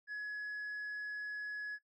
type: tone with tanh clipping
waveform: sine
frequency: 1688 Hz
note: G#6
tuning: 28 cents sharp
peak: -39 dBFS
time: 0.07-1.79 s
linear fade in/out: 50 ms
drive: 1 dB
effects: noise-tail reverb RT60 0.1 s tail -19 dB re dry